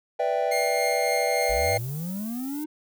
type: chord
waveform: triangle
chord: E minor seventh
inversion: second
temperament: equal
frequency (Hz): 493.9 / 587.3 / 659.3 / 784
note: B4 / D5 / E5 / G5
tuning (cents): 0 / 0 / 0 / 0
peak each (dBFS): -26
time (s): 0.19-1.78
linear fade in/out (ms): 10
type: tone with tremolo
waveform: sawtooth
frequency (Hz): 2126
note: C7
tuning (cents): +27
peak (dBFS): -23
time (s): 0.51-1.78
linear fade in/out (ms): 10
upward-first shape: triangle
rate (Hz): 3.6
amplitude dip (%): 30
type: noise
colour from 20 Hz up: violet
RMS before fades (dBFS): -41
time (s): 1.42-2.64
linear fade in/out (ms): 2
type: linear sweep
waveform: triangle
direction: up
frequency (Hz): 44.6 to 311.1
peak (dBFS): -27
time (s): 1.49-2.66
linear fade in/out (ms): 10
effects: none